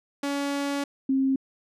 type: tone pair in turn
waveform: sawtooth / sine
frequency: 282.3 / 267.5 Hz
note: C#4 / C4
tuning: +32 / +38 cents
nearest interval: minor second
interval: 94 cents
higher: first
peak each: -22 / -20 dBFS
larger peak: second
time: 0.23-0.84 / 1.09-1.36 s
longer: first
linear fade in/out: 5 ms
effects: low-pass 10000 Hz 12 dB/octave